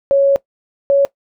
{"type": "tone pair in turn", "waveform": "sine", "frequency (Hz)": [554.4, 557.9], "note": ["C#5", "C#5"], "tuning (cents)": [0, 11], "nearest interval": "unison", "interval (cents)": 11, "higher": "second", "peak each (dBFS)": -8, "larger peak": "neither", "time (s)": [[0.11, 0.36], [0.9, 1.05]], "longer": "first", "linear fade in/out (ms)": 0, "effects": ["noise-tail reverb RT60 0.1 s tail -20 dB re dry"]}